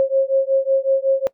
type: beating tone pair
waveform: sine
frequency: 536 / 541.4 Hz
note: C5 / C#5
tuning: +42 / -41 cents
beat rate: 5.4 Hz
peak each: -17 dBFS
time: 0-1.27 s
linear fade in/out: 0 ms
effects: noise-tail reverb RT60 0.1 s tail -21 dB re dry